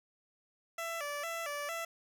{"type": "tone with vibrato", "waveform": "15% pulse", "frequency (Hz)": 622.3, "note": "D#5", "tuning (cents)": 0, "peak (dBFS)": -30, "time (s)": [0.78, 1.85], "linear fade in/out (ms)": 5, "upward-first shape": "square", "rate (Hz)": 2.2, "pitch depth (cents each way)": 120, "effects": []}